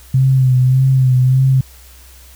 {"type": "tone with vibrato", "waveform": "sine", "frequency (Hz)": 130, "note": "C3", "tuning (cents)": -11, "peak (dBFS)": -8, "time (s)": [0.14, 1.61], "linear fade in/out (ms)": 5, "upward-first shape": "sine", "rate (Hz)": 1.7, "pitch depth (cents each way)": 41, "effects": ["added 63 Hz sine -40 dBFS peak until 2.35 s", "white hiss -44 dBFS RMS until 2.35 s"]}